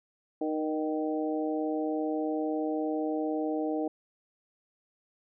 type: harmonic tone with a mistuned harmonic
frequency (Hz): 154.7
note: D#3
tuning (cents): -10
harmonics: 2 / 3 / 4 / 5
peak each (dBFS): -30 / -34 / -36 / -38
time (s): 0.41-3.88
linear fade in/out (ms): 5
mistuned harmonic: 3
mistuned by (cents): +28
effects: none